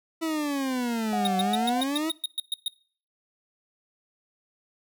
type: exponential two-way sweep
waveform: 40% pulse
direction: down then up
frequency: 329.6 to 188.4 to 329.6 Hz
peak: -25 dBFS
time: 0.21-2.11 s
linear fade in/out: 20 ms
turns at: 1.38 s
type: tone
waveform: sine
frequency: 730 Hz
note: F#5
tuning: 24 cents flat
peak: -26 dBFS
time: 1.13-1.81 s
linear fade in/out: 0 ms
type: tone bursts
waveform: square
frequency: 3729 Hz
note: A#7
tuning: in tune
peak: -25 dBFS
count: 11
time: 1.25-2.681 s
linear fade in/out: 2 ms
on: 21 ms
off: 120 ms
effects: noise-tail reverb RT60 0.5 s tail -24 dB re dry